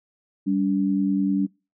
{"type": "tone pair together", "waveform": "sine", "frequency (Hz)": [196.2, 286.2], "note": ["G3", "D4"], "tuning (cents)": [2, -45], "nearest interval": "perfect fifth", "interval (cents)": 653, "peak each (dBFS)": -22, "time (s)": [0.46, 1.47], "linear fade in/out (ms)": 20, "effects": ["noise-tail reverb RT60 0.3 s tail -26 dB re dry"]}